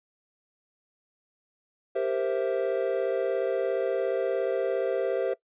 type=chord; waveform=triangle; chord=C dominant seventh; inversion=second; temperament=equal; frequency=392 / 466.2 / 523.3 / 659.3 Hz; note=G4 / Bb4 / C5 / E5; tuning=0 / 0 / 0 / 0 cents; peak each=-28 / -29 / -27 / -30 dBFS; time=1.95-5.34 s; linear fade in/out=10 ms; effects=noise-tail reverb RT60 0.1 s tail -19 dB re dry + resampled to 8000 Hz